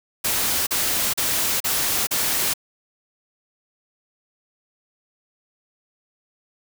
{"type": "noise bursts", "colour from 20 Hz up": "white", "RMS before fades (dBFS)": -22, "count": 5, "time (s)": [0.24, 2.538], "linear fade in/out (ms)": 10, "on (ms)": 430, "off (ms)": 37, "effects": []}